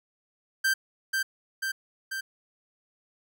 45% pulse tone with echo, 1568 Hz, G6, in tune, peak -22 dBFS, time 0.64-0.74 s, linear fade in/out 10 ms, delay 490 ms, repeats 3, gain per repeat -3 dB, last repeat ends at 2.21 s, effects none

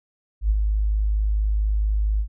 sine tone with ADSR envelope, 52.2 Hz, G#1, 10 cents sharp, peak -14 dBFS, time 0.41-2.28 s, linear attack 91 ms, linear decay 32 ms, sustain -4 dB, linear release 82 ms, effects none

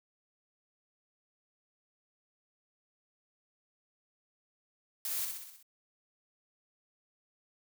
blue noise with echo, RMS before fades -36 dBFS, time 5.05-5.25 s, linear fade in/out 2 ms, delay 63 ms, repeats 6, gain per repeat -4 dB, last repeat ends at 5.628 s, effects none

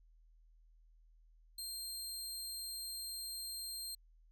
20% pulse tone, 4186 Hz, C8, in tune, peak -36 dBFS, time 1.58-3.95 s, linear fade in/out 5 ms, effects added 40 Hz sine -62 dBFS peak until 4.31 s

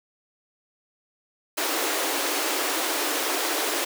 pink high-pass noise, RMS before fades -26 dBFS, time 1.57-3.85 s, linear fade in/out 10 ms, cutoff 280 Hz, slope 96 dB/octave, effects none

